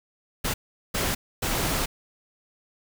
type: noise bursts at uneven times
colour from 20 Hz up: pink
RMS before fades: -26 dBFS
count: 3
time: 0.44-0.54 / 0.94-1.15 / 1.42-1.86 s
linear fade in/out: 10 ms
effects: none